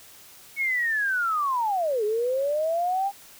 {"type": "linear two-way sweep", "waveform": "sine", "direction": "down then up", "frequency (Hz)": [2225, 410.8, 808], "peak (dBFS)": -22, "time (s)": [0.56, 3.12], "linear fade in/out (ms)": 50, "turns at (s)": 2.04, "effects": ["white hiss -49 dBFS RMS until 3.39 s"]}